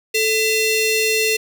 sawtooth ring-modulated tone, 1568 Hz, G6, in tune, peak -9 dBFS, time 0.14-1.37 s, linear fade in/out 10 ms, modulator 1130 Hz, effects none

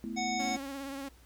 sine chord, A suspended second, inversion none, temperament just, 220 / 247.5 / 330 Hz, A3 / B3 / E4, 0 / +4 / +2 cents, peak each -38 / -40 / -42 dBFS, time 0.04-0.57 s, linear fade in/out 0 ms
harmonic tone, 740 Hz, F#5, in tune, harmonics 1 / 3 / 5 / 7 / 9, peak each -33 / -37 / -43 / -42 / -41 dBFS, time 0.16-0.57 s, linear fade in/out 20 ms
sawtooth tone with vibrato, 274.7 Hz, C#4, 16 cents flat, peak -34 dBFS, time 0.39-1.09 s, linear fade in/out 10 ms, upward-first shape triangle, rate 17 Hz, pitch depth 44 cents each way
effects added 60 Hz sine -58 dBFS peak until 1.25 s + pink hiss -62 dBFS RMS until 1.25 s

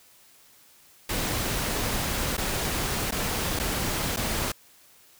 pink noise with dropouts, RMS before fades -28 dBFS, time 1.09-4.52 s, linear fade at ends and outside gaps 5 ms, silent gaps 2.369-2.378 / 3.11-3.121 / 3.591-3.596 / 4.163-4.17 s, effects white hiss -56 dBFS RMS until 5.19 s

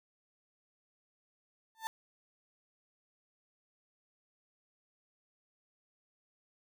35% pulse tone with exponential growth, 890 Hz, A5, 20 cents sharp, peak -30 dBFS, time 1.75-1.87 s, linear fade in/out 0 ms, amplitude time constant 25 ms, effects none

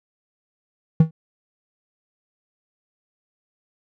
triangle tone with exponential decay, 160 Hz, D#3, 49 cents sharp, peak -4 dBFS, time 1-1.11 s, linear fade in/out 5 ms, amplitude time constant 23 ms, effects none

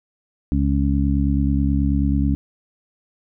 harmonic tone, 69.3 Hz, C#2, in tune, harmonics 1 / 2 / 3 / 4, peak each -19 / -23 / -23 / -22 dBFS, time 0.52-2.35 s, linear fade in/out 0 ms, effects none

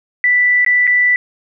sine tone with dropouts, 1975.5 Hz, B6, in tune, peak -9 dBFS, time 0.24-1.16 s, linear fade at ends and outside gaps 1 ms, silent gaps 0.648-0.663 / 0.87-0.875 s, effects none

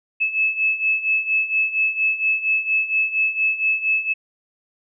sine beating tone pair, 2600 / 2604.3 Hz, E7 / E7, -24 / -22 cents, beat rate 4.3 Hz, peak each -23 / -19 dBFS, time 0.2-4.14 s, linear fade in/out 20 ms, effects none

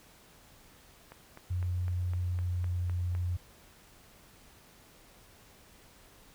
click train, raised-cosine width 0.5 ms, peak -32 dBFS, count 9, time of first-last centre 1.12-3.15 s, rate 3.94 Hz
sine tone with pitch glide, 89.6 to 88.72 Hz, F2 to F2, +45 to +28 cents, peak -29 dBFS, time 1.5-3.37 s, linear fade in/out 10 ms, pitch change -17 cents, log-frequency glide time 1.81-2.95 s
effects pink hiss -58 dBFS RMS until 6.34 s

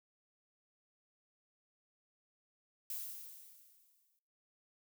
violet noise with exponential decay, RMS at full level -40 dBFS, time 2.9-4.19 s, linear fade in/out 1 ms, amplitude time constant 280 ms, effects noise-tail reverb RT60 0.8 s tail -22 dB re dry

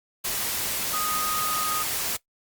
sine tone in noise, 1244.5 Hz, D#6, in tune, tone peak -27 dBFS, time 0.93-1.83 s, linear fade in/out 10 ms, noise white, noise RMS -28 dBFS, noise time 0.24-2.17 s, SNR -2 dB, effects noise-tail reverb RT60 0.1 s tail -19 dB re dry + Opus 48 kbps

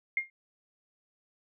sine tone with exponential decay, 2124 Hz, C7, 25 cents sharp, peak -22 dBFS, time 0.17-0.3 s, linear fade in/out 2 ms, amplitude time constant 27 ms, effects none

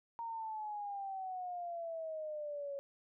sine exponential sweep, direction down, 932.3 to 554.4 Hz, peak -39 dBFS, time 0.19-2.79 s, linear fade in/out 0 ms, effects none

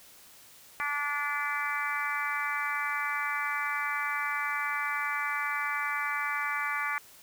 harmonic tone, 290 Hz, D4, 22 cents flat, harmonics 3 / 4 / 5 / 6 / 7 / 8, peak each -39 / -34 / -36 / -36 / -35 / -37 dBFS, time 0.8-6.98 s, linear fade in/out 0 ms, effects white hiss -54 dBFS RMS until 7.22 s

